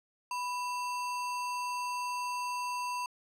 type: tone with sample-and-hold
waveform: sine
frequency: 987.8 Hz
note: B5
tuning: in tune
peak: -32 dBFS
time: 0.31-3.06 s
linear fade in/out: 2 ms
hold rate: 3675 Hz
effects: low-pass 10000 Hz 12 dB/octave